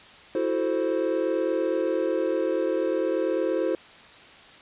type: chord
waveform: triangle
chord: F# half-diminished seventh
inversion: third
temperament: equal with one note detuned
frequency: 329.6 / 370 / 438.5 / 523.3 Hz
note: E4 / F#4 / A4 / C5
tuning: 0 / 0 / -6 / 0 cents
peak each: -26 / -27 / -28 / -25 dBFS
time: 0.35-3.75 s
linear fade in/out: 2 ms
effects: white hiss -48 dBFS RMS until 4.61 s + resampled to 8000 Hz